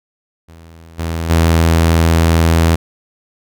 sawtooth tone with level steps, 82.41 Hz, E2, in tune, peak -33 / -14 / -5 dBFS, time 0.48-2.76 s, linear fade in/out 10 ms, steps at 0.98 / 1.29 s, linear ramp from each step 20 ms, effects none

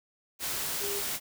sine tone in noise, 403 Hz, G4, 48 cents sharp, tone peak -35 dBFS, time 0.79-1.03 s, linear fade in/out 50 ms, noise white, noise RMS -33 dBFS, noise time 0.39-1.2 s, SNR -5 dB, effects none

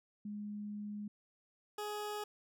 sine / 20% pulse tone pair in turn, 207.7 / 418.4 Hz, G#3 / G#4, 0 / +13 cents, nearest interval octave, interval 1213 cents, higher second, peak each -40 / -34 dBFS, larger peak second, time 0.25-1.08 / 1.78-2.24 s, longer first, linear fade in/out 5 ms, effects none

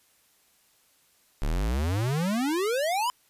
square exponential sweep, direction up, 33.54 to 1027 Hz, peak -25 dBFS, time 1.42-3.1 s, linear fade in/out 0 ms, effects white hiss -64 dBFS RMS until 3.29 s + resampled to 32000 Hz

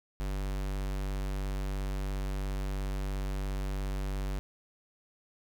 square tone, 48.52 Hz, G1, 17 cents flat, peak -32 dBFS, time 0.2-4.39 s, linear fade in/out 0 ms, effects none

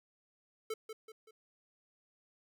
square tone with echo, 440 Hz, A4, in tune, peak -36 dBFS, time 0.7-0.74 s, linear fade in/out 5 ms, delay 190 ms, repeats 3, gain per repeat -7 dB, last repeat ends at 1.31 s, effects none

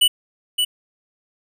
square tone with echo, 2960 Hz, F#7, in tune, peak -12 dBFS, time 0.01-0.08 s, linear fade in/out 10 ms, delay 570 ms, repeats 1, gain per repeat -5 dB, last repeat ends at 0.65 s, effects none

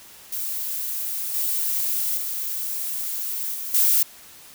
violet noise with level steps, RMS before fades -28 / -24 / -28 / -31 / -18 dBFS, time 0.32-4.03 s, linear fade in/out 5 ms, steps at 1.34 / 2.17 / 3.54 / 3.74 s, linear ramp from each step 5 ms, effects white hiss -46 dBFS RMS until 4.54 s

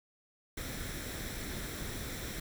pink noise with comb filter, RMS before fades -40 dBFS, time 0.57-2.4 s, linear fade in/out 5 ms, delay 0.53 ms, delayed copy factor +0.5, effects none

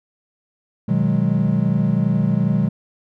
triangle chord, G# minor seventh, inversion first, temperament equal, 123.47 / 155.56 / 185 / 207.7 Hz, B2 / D#3 / F#3 / G#3, 0 / 0 / 0 / 0 cents, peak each -20 / -19 / -18 / -19 dBFS, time 0.88-2.69 s, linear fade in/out 10 ms, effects none

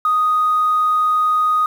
sine tone, 1244.5 Hz, D#6, in tune, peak -12 dBFS, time 0.05-1.66 s, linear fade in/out 2 ms, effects tanh soft clip ceiling -9 dBFS + 7-bit

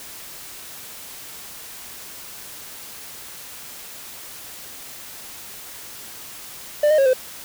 triangle tone with pitch steps, 594 / 616 / 545 / 515 Hz, D5 / D#5 / C#5 / C5, +20 / -17 / -29 / -28 cents, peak -11 dBFS, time 6.83-7.134 s, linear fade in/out 5 ms, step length 76 ms, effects white hiss -38 dBFS RMS until 7.44 s

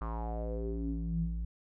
square tone with low-pass filter sweep, 56.3 Hz, A1, 40 cents sharp, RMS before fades -35 dBFS, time 0.01-1.45 s, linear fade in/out 5 ms, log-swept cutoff 1200 to 110 Hz, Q 6, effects none

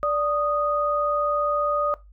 sine tone pair together, 585.2 / 1240 Hz, D5 / D#6, -6 / -6 cents, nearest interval octave + minor second, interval 1300 cents, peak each -23 / -23 dBFS, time 0.03-1.94 s, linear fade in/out 0 ms, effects noise-tail reverb RT60 0.2 s tail -18 dB re dry + added 50 Hz sine -46 dBFS peak until 2.12 s

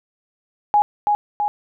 sine tone with echo, 830.6 Hz, G#5, in tune, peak -11 dBFS, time 0.74-0.82 s, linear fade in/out 0 ms, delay 330 ms, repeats 2, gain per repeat -3 dB, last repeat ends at 1.48 s, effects none

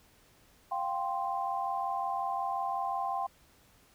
sine chord, F suspended second, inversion none, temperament equal, 698.5 / 784 / 1046.5 Hz, F5 / G5 / C6, 0 / 0 / 0 cents, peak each -37 / -33 / -35 dBFS, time 0.71-3.27 s, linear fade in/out 10 ms, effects pink hiss -63 dBFS RMS until 3.94 s

